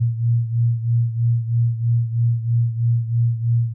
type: beating tone pair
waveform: sine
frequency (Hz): 116.4 / 119.5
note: A#2 / A#2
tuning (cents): -2 / +43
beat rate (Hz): 3.1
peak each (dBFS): -17 / -22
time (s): 0-3.74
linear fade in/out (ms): 20
effects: none